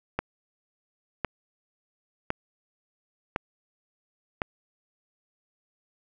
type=click train; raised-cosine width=0.5 ms; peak=-11 dBFS; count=5; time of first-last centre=0.19-4.418 s; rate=0.946 Hz; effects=none